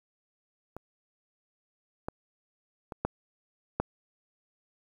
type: clicks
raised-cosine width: 1 ms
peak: -26 / -19 / -24 / -13 / -12 dBFS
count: 5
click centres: 0.766 / 2.085 / 2.922 / 3.05 / 3.8 s
effects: 9-bit